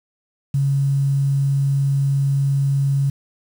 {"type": "tone with quantisation", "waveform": "sine", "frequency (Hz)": 138.59, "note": "C#3", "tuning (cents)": 0, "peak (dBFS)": -15, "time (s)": [0.54, 3.1], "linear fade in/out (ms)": 5, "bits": 7, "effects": []}